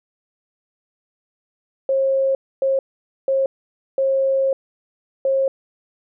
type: tone bursts at uneven times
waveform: sine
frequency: 538 Hz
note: C5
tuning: 48 cents sharp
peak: -15 dBFS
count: 5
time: 1.89-2.35 / 2.62-2.79 / 3.28-3.46 / 3.98-4.53 / 5.25-5.48 s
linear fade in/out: 2 ms
effects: none